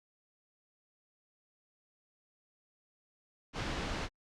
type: low-pass noise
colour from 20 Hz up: pink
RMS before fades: -37 dBFS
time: 3.53-4.09 s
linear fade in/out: 50 ms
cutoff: 4600 Hz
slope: 12 dB/octave
effects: low-pass 8000 Hz 12 dB/octave + Opus 48 kbps